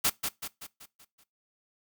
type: noise with echo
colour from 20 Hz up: white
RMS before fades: -25 dBFS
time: 0.04-0.1 s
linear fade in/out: 10 ms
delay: 190 ms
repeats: 6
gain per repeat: -6 dB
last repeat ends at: 1.24 s
effects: noise-tail reverb RT60 0.2 s tail -20 dB re dry